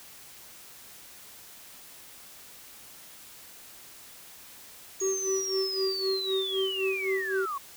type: linear sweep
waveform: sine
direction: down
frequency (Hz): 6645 to 1070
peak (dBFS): -30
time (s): 5-7.58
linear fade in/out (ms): 5
type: tone with tremolo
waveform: triangle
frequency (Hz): 383.5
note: G4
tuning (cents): -38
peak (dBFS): -23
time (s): 5.01-7.46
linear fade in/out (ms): 10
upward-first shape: sine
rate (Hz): 3.9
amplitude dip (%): 80
effects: white hiss -49 dBFS RMS until 7.76 s